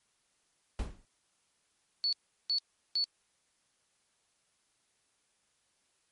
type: noise with exponential decay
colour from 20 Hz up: brown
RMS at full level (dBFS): -29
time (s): 0.79-1.05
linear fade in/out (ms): 2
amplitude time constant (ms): 56
type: tone bursts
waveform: sine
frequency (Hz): 4435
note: C#8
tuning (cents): 0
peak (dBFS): -27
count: 3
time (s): 2.04-3.041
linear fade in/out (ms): 0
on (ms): 87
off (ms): 370
effects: white hiss -74 dBFS RMS until 6.11 s + MP3 48 kbps

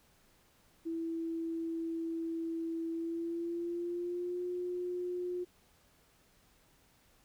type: tone with pitch glide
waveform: sine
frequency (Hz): 329.6 to 357.4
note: E4 to F4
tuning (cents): 0 to +40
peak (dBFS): -34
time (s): 0.85-5.45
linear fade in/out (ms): 20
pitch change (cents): +140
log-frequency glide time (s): 2.9-4.43
effects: pink hiss -67 dBFS RMS until 7.24 s

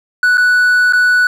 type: tone with dropouts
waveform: triangle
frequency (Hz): 1480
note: F#6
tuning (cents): 0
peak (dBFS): -6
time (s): 0.23-1.27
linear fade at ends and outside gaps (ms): 2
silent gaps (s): 0.373-0.379 / 0.925-0.933
effects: none

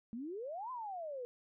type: exponential two-way sweep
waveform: sine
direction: up then down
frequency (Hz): 217.2 to 1046.5 to 474.3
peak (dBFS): -40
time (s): 0.13-1.25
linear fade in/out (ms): 0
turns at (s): 0.71
effects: none

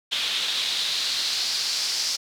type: noise with band-pass filter sweep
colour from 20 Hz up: pink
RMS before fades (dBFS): -26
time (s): 0.11-2.17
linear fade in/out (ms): 20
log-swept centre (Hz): 3400 to 5100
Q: 3.5
effects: none

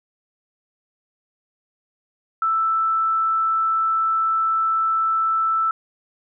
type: tone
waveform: sine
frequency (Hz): 1322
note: E6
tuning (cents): +5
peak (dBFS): -17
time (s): 2.42-5.71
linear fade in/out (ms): 2
effects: none

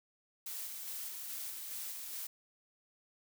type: noise with tremolo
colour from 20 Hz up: blue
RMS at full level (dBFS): -42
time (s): 0.46-2.27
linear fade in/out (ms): 5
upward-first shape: square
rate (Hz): 2.4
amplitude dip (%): 25
effects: none

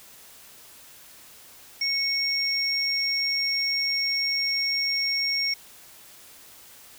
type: tone pair together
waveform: sine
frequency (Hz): 2200 / 5551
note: C#7 / F8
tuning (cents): -14 / -11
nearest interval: octave + major third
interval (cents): 1603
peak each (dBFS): -28 / -24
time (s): 1.81-5.54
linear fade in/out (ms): 5
effects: white hiss -49 dBFS RMS until 6.98 s

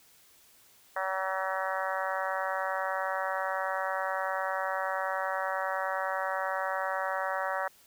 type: harmonic tone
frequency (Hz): 189.9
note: F#3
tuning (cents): +45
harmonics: 3 / 4 / 5 / 6 / 7 / 8 / 9 / 10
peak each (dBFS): -35 / -36 / -37 / -38 / -38 / -39 / -40 / -40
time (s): 0.96-7.68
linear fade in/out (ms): 5
effects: white hiss -60 dBFS RMS until 7.86 s

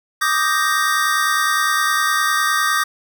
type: chord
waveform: square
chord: Eb major seventh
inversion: third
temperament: equal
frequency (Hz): 1174.7 / 1244.5 / 1568 / 1864.7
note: D6 / Eb6 / G6 / Bb6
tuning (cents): 0 / 0 / 0 / 0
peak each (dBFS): -22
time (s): 0.21-2.84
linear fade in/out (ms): 10
effects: none

